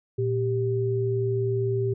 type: tone pair together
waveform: sine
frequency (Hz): 116.54 / 392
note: A#2 / G4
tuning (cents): 0 / 0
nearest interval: octave + major sixth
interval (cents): 2100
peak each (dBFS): -25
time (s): 0.18-1.94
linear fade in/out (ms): 10
effects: none